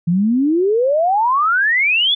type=exponential sweep; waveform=sine; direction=up; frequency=163.7 to 3538 Hz; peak=-12 dBFS; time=0.07-2.15 s; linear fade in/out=10 ms; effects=none